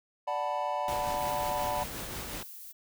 triangle chord, B minor seventh, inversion first, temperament equal, 587.3 / 740 / 880 / 987.8 Hz, D5 / F#5 / A5 / B5, 0 / 0 / 0 / 0 cents, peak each -33 dBFS, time 0.27-1.84 s, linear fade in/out 10 ms
pink noise with tremolo, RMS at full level -38 dBFS, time 0.88-2.43 s, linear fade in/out 2 ms, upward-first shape triangle, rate 5.6 Hz, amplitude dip 35%
violet noise, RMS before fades -46 dBFS, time 1.17-2.73 s, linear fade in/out 20 ms
effects none

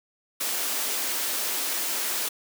white high-pass noise, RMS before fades -28 dBFS, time 0.4-2.29 s, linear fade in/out 10 ms, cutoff 250 Hz, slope 24 dB/octave, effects none

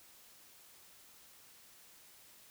silence, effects white hiss -60 dBFS RMS until 2.5 s

